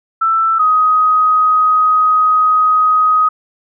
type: tone pair in turn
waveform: sine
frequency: 1328 / 1256.1 Hz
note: E6 / D#6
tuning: +12 / +16 cents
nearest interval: minor second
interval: 96 cents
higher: first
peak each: -10 / -8 dBFS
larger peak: second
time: 0.21-0.59 / 0.59-3.29 s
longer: second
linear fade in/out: 10 ms
effects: none